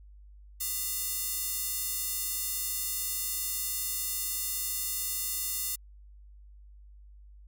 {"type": "tone with high-pass filter", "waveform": "square", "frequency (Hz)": 400.5, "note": "G4", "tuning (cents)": 37, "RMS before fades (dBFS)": -33, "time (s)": [0.6, 5.76], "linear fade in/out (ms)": 10, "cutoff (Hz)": 8400, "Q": 0.69, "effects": ["added 50 Hz sine -49 dBFS peak until 7.47 s"]}